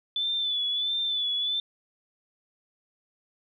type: tone with vibrato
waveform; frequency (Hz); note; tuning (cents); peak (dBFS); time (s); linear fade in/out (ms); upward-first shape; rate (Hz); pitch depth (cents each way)
sine; 3488; A7; -16; -25; 0.16-1.6; 2; sine; 1.5; 49
effects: 11-bit